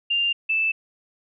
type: tone pair in turn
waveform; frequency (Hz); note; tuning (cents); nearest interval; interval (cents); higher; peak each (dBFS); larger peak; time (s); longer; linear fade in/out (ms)
sine; 2794 / 2637; F7 / E7; 0 / 0; minor second; 100; first; -19; neither; 0.1-0.33 / 0.49-0.72; neither; 10
effects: none